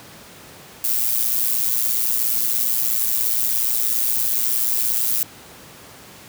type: noise with amplitude modulation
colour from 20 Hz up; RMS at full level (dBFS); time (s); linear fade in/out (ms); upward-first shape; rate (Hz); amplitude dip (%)
violet; -17; 0.84-5.23; 2; sine; 117; 70
effects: pink hiss -42 dBFS RMS until 6.28 s + high-pass 100 Hz 12 dB/octave